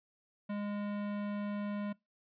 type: tone with hard clipping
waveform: sine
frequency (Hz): 205.3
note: G#3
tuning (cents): -20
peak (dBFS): -37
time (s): 0.49-1.93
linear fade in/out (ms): 10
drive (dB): 18
effects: noise-tail reverb RT60 0.2 s tail -23 dB re dry + resampled to 11025 Hz